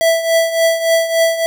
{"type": "tone with tremolo", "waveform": "square", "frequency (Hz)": 659.3, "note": "E5", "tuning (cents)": 0, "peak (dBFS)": -9, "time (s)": [0.01, 1.46], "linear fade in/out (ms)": 0, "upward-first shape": "triangle", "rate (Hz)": 3.5, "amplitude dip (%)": 75, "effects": []}